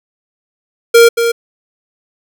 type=tone with echo; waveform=square; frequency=466.2 Hz; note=A#4; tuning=in tune; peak=-3 dBFS; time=0.94-1.09 s; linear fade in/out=10 ms; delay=230 ms; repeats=1; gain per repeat=-8 dB; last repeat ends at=1.32 s; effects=none